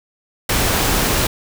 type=noise; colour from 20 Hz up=pink; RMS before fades=-17 dBFS; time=0.49-1.27 s; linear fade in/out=5 ms; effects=none